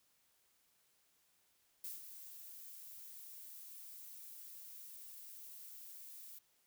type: noise with ADSR envelope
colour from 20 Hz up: violet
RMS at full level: -44 dBFS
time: 1.84-6.39 s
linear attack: 4 ms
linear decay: 160 ms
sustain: -9 dB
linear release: 9 ms
effects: white hiss -75 dBFS RMS until 6.66 s